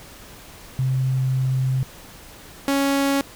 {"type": "tone pair in turn", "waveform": ["sine", "sawtooth"], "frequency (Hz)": [130.81, 277.2], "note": ["C3", "C#4"], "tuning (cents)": [0, 0], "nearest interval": "octave + minor second", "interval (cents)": 1300, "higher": "second", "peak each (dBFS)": [-18, -14], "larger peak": "second", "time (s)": [[0.79, 1.83], [2.68, 3.21]], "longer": "first", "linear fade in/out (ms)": 0, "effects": ["pink hiss -43 dBFS RMS until 3.35 s"]}